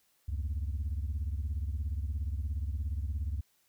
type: beating tone pair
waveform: sine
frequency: 69.3 / 86.3 Hz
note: C#2 / F2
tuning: 0 / -20 cents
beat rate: 17 Hz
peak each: -31 / -34 dBFS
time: 0.28-3.41 s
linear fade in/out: 10 ms
effects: tanh soft clip ceiling -28 dBFS + white hiss -71 dBFS RMS until 3.68 s